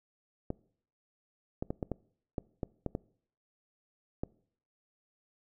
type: clicks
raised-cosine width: 2 ms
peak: -20 dBFS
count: 10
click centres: 0.504 / 1.625 / 1.705 / 1.828 / 1.917 / 2.382 / 2.632 / 2.863 / 2.951 / 4.235 s
effects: noise-tail reverb RT60 0.6 s tail -23 dB re dry